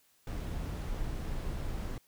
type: noise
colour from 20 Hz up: brown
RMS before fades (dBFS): -36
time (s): 0.27-1.98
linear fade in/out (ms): 2
effects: white hiss -68 dBFS RMS until 2.07 s